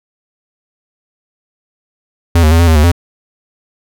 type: tone with pitch steps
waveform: square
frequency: 84.6 / 77.3 / 82.6 / 85.4 / 80.2 / 74.9 / 86.1 Hz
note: E2 / D#2 / E2 / F2 / E2 / D2 / F2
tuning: +45 / -11 / +4 / -38 / -47 / +35 / -24 cents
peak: -6 dBFS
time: 2.35-2.917 s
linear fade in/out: 5 ms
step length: 81 ms
effects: none